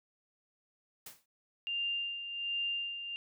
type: noise with exponential decay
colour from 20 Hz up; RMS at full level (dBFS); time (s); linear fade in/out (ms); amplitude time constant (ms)
white; -43; 1.06-1.26; 5; 43
type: tone with tremolo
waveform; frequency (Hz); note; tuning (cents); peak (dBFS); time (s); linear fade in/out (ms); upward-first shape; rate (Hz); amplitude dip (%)
sine; 2795; F7; +1; -31; 1.67-3.16; 0; sine; 1.3; 60
effects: none